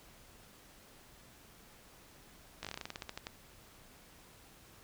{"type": "slowing click train", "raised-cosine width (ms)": 0.2, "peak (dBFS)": -23, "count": 15, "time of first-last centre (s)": [2.63, 3.269], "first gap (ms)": 17, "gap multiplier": 1.14, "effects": ["pink hiss -59 dBFS RMS until 4.83 s"]}